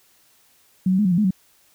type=tone with pitch steps; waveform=sine; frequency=185.9 / 187.8 / 210.5 / 183.3 / 172.2 / 212.2 / 186.7 Hz; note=F#3 / F#3 / G#3 / F#3 / F3 / G#3 / F#3; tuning=+8 / +26 / +24 / -16 / -24 / +38 / +16 cents; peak=-15 dBFS; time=0.86-1.308 s; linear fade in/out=5 ms; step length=64 ms; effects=white hiss -58 dBFS RMS until 1.74 s